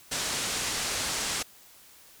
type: low-pass noise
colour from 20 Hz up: white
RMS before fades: -31 dBFS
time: 0.11-1.43 s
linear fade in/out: 10 ms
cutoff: 8700 Hz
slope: 24 dB/octave
effects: white hiss -54 dBFS RMS until 2.2 s